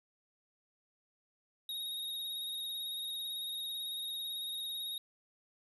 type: tone with vibrato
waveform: square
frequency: 3750 Hz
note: A#7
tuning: 10 cents sharp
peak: -38 dBFS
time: 1.69-4.98 s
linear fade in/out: 2 ms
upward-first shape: sine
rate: 18 Hz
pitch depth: 28 cents each way
effects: none